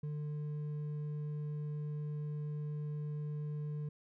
sine tone with hard clipping, 149.3 Hz, D3, 29 cents sharp, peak -38 dBFS, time 0.03-3.89 s, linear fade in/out 5 ms, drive 4 dB, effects none

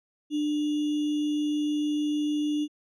sine tone with sample-and-hold, 297.8 Hz, D4, 24 cents sharp, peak -24 dBFS, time 0.3-2.68 s, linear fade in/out 50 ms, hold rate 3150 Hz, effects low-pass 6000 Hz 12 dB/octave

